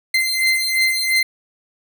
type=beating tone pair; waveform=30% pulse; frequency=2075 / 2077.9 Hz; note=C7 / C7; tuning=-15 / -13 cents; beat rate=2.9 Hz; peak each=-16 / -16 dBFS; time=0.14-1.23 s; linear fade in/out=5 ms; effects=none